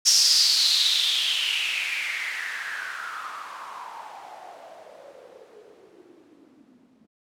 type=noise with low-pass filter sweep; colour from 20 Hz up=violet; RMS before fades=-27 dBFS; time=0.05-7.07 s; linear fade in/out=20 ms; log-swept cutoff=5600 to 220 Hz; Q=6.3; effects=none